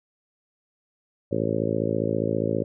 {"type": "harmonic tone", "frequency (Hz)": 54.9, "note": "A1", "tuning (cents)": -3, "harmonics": [2, 3, 4, 5, 6, 7, 8, 9, 10], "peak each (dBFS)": [-31, -31, -31, -31, -31, -31, -31, -31, -31], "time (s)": [1.31, 2.64], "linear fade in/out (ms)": 10, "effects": []}